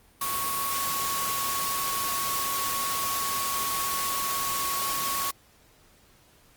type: tone in noise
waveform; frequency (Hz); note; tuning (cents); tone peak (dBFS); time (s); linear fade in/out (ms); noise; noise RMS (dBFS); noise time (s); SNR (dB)
sine; 1108.7; C#6; 0; -30; 0.21-5.31; 5; white; -30; 0.21-5.31; -3
effects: pink hiss -59 dBFS RMS until 6.56 s + Opus 32 kbps